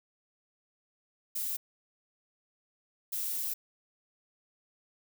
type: noise bursts at uneven times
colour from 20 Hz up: violet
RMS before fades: -34 dBFS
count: 2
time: 1.35-1.57 / 3.12-3.54 s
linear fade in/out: 10 ms
effects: none